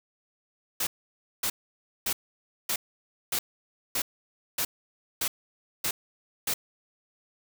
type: noise bursts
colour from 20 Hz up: white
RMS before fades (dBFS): -28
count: 10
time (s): 0.8-6.54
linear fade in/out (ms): 5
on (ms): 70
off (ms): 560
effects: none